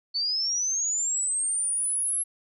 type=linear sweep; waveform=sine; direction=up; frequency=4435 to 11130 Hz; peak=-24 dBFS; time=0.14-2.24 s; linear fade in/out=20 ms; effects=none